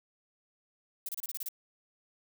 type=noise bursts; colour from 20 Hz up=violet; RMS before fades=-37 dBFS; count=8; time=1.06-1.487 s; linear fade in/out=2 ms; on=28 ms; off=29 ms; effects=none